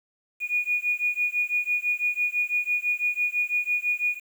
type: beating tone pair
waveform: sine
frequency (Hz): 2449 / 2455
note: D#7 / D#7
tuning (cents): -28 / -24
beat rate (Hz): 6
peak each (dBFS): -26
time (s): 0.4-4.2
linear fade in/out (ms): 50
effects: 8-bit

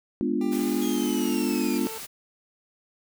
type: chord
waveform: sine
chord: G# diminished seventh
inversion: none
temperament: equal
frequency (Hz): 207.7 / 246.9 / 293.7 / 349.2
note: G#3 / B3 / D4 / F4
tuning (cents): 0 / 0 / 0 / 0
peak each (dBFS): -30 / -27 / -28 / -29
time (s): 0.21-1.87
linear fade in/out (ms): 0
type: tone with pitch glide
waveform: 25% pulse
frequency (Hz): 395.9 to 444.4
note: G4 to A4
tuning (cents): +17 to +17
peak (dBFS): -33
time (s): 0.41-1.98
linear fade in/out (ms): 2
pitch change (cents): +200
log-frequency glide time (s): 0.53-1.46
type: noise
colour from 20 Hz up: white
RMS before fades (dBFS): -38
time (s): 0.51-2.07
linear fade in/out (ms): 20
type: linear sweep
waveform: 20% pulse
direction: down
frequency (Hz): 3299 to 2366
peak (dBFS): -32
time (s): 0.82-1.78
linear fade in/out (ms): 0
effects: none

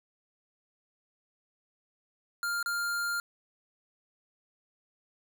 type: tone with dropouts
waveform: square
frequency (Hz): 1400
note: F6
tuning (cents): +4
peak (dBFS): -30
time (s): 2.43-3.2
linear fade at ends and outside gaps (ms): 1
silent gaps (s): 2.628-2.66
effects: none

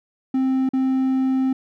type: tone with dropouts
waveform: triangle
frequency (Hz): 262.7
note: C4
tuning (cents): +7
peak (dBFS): -15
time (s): 0.34-1.53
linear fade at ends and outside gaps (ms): 5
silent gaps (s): 0.691-0.734
effects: none

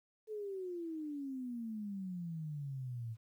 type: exponential sweep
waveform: sine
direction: down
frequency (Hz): 440 to 110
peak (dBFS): -39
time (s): 0.27-3.17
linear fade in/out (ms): 50
effects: 12-bit

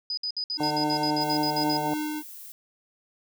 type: tone bursts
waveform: sine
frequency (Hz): 4978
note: D#8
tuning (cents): 0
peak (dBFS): -27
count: 13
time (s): 0.1-1.77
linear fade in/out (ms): 2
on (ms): 74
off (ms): 59
type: tone with tremolo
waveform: square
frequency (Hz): 303.6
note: D#4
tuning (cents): -42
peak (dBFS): -28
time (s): 0.57-2.23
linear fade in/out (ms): 50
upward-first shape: sine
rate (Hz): 3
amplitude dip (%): 25
type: harmonic tone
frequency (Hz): 150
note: D3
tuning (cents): +37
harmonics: 1 / 2 / 3 / 4 / 5 / 6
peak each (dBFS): -36 / -35 / -36 / -35 / -32 / -29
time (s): 0.6-1.94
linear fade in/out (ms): 2
type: noise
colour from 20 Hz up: violet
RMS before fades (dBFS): -43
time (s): 1.21-2.52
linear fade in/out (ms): 0
effects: none

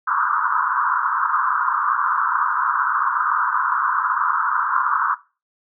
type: band-pass noise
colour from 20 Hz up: pink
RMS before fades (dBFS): -20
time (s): 0.07-5.15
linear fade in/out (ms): 10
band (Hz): 970 to 1500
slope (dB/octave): 96
effects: noise-tail reverb RT60 0.3 s tail -18 dB re dry

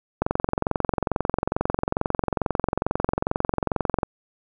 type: click train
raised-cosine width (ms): 1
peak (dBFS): -7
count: 86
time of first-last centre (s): 0.22-4.032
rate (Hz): 22.3
effects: none

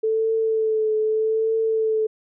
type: tone with vibrato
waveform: sine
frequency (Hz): 439.4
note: A4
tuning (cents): -2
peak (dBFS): -18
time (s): 0.03-2.07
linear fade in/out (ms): 10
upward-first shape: triangle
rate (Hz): 0.81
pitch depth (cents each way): 31
effects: none

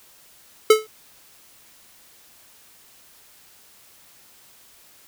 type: tone with exponential decay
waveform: square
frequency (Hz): 433.6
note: A4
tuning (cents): -25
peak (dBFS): -7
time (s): 0.7-0.87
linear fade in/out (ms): 5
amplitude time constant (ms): 35
effects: white hiss -52 dBFS RMS until 5.07 s

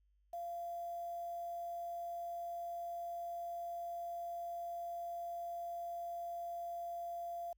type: tone with quantisation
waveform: sine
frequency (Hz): 690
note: F5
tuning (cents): -21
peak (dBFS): -40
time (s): 0.33-7.53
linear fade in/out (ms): 5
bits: 10
effects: added 50 Hz sine -70 dBFS peak until 7.57 s

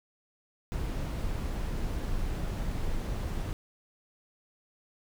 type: noise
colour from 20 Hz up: brown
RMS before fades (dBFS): -32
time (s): 0.72-3.53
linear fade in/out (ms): 0
effects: none

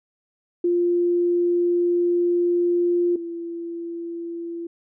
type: tone pair in turn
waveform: sine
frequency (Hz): 349.2 / 338.7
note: F4 / E4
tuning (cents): 0 / +47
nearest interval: minor second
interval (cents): 53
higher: first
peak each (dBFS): -17 / -28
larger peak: first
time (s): 0.64-3.16 / 3.16-4.67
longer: first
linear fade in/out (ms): 5
effects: none

